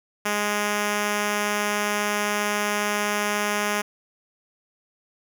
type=tone; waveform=5% pulse; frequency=207.4 Hz; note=G#3; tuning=2 cents flat; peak=-11 dBFS; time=0.25-3.82 s; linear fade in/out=10 ms; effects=none